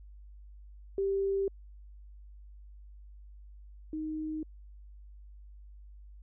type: tone pair in turn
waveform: sine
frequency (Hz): 392 / 311.1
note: G4 / D#4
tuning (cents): 0 / 0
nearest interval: major third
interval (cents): 400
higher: first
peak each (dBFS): -27 / -33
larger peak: first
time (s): 0.98-1.48 / 3.93-4.43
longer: neither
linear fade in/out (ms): 2
effects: added 50 Hz sine -48 dBFS peak until 6.22 s